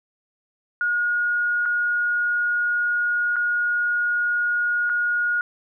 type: tone with dropouts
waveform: sine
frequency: 1439 Hz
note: F#6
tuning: 49 cents flat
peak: -19 dBFS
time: 0.81-5.41 s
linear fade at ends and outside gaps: 1 ms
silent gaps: 1.655-1.659 / 3.359-3.365 / 4.894-4.898 s
effects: none